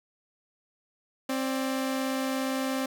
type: tone pair together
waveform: sawtooth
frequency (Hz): 263.9 / 585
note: C4 / D5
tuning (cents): +15 / -7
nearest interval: octave + major second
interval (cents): 1378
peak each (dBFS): -24 / -32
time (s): 1.29-2.86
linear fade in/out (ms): 5
effects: none